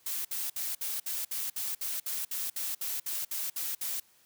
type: noise bursts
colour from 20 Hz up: blue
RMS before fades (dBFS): -34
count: 16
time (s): 0.06-4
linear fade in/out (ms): 5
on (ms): 190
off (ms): 60
effects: white hiss -64 dBFS RMS until 4.25 s + high-pass 60 Hz 12 dB/octave